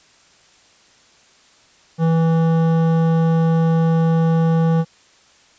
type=tone with hard clipping; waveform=sine; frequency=163.8 Hz; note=E3; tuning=11 cents flat; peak=-15 dBFS; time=1.98-4.85 s; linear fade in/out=50 ms; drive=13 dB; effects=white hiss -52 dBFS RMS until 5.58 s + resampled to 16000 Hz